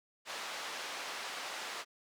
pink band-pass noise, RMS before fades -42 dBFS, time 0.25-1.85 s, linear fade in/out 50 ms, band 730 to 5800 Hz, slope 12 dB/octave, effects none

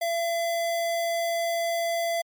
square tone, 676 Hz, E5, 43 cents sharp, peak -25 dBFS, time 0.01-2.22 s, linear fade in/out 10 ms, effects MP3 96 kbps

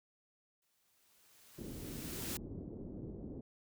white noise with exponential growth, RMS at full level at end -41 dBFS, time 0.62-2.37 s, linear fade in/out 2 ms, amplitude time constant 380 ms
white low-pass noise, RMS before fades -46 dBFS, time 1.58-3.41 s, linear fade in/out 2 ms, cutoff 370 Hz, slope 24 dB/octave
effects none

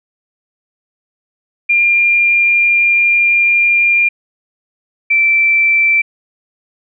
sine tone pair in turn, 2398 / 2336 Hz, D7 / D7, +36 / -10 cents, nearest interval unison, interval 46 cents, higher first, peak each -8 dBFS, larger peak neither, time 1.69-4.09 / 5.1-6.02 s, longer first, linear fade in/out 10 ms, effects none

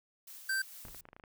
blue noise with tremolo, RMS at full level -49 dBFS, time 0.27-1.01 s, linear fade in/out 5 ms, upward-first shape sine, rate 4.4 Hz, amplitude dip 30%
square tone, 1562 Hz, G6, 7 cents flat, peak -31 dBFS, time 0.49-0.62 s, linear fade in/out 5 ms
brown noise with exponential decay, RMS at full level -49 dBFS, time 0.85-1.21 s, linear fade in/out 0 ms, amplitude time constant 77 ms
clicks, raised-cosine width 0.5 ms, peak -36 dBFS, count 9, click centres 0.852 / 0.884 / 0.947 / 1.054 / 1.088 / 1.131 / 1.165 / 1.198 / 1.238 s
effects none

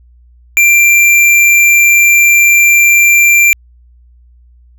sine tone with hard clipping, 2367 Hz, D7, 13 cents sharp, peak -5 dBFS, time 0.57-3.53 s, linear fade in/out 0 ms, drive 17 dB, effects added 60 Hz sine -40 dBFS peak until 4.78 s

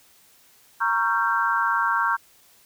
sine chord, G half-diminished seventh, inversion first, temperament equal with one note detuned, 932.3 / 1108.7 / 1367.4 / 1568 Hz, Bb5 / Db6 / F6 / G6, 0 / 0 / -37 / 0 cents, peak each -25 dBFS, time 0.8-2.17 s, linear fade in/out 20 ms, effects white hiss -56 dBFS RMS until 2.65 s

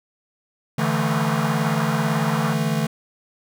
square chord, D suspended second, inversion none, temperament equal, 146.83 / 164.81 / 220 Hz, D3 / E3 / A3, 0 / 0 / 0 cents, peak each -25 dBFS, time 0.78-2.87 s, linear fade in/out 5 ms
white band-pass noise, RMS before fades -29 dBFS, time 0.79-2.54 s, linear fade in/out 10 ms, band 720 to 1400 Hz, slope 24 dB/octave
effects none

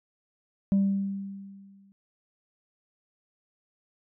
sine tone with exponential decay, 196.7 Hz, G3, 6 cents sharp, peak -16 dBFS, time 0.72-1.92 s, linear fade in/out 0 ms, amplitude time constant 260 ms, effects tanh soft clip ceiling -18 dBFS

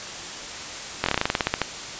slowing click train, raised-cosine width 0.3 ms, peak -4 dBFS, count 14, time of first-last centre 1.04-1.617 s, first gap 22 ms, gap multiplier 1.11, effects white hiss -34 dBFS RMS until 1.99 s + resampled to 16000 Hz

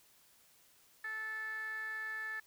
15% pulse tone with band-pass filter, 437.1 Hz, A4, 11 cents flat, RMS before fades -41 dBFS, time 1.04-2.4 s, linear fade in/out 5 ms, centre 1800 Hz, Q 9.6, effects white hiss -66 dBFS RMS until 2.46 s

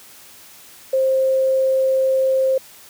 sine tone, 528 Hz, C5, 16 cents sharp, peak -14 dBFS, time 0.93-2.58 s, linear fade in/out 5 ms, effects white hiss -44 dBFS RMS until 2.89 s + high-pass 60 Hz 12 dB/octave

